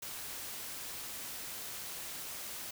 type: noise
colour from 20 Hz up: white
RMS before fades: -43 dBFS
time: 0.02-2.71 s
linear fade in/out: 5 ms
effects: none